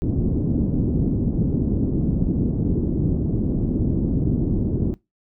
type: low-pass noise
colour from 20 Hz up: white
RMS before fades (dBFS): -21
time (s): 0.02-4.94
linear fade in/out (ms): 0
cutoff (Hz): 290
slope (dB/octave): 24
effects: noise-tail reverb RT60 0.2 s tail -21 dB re dry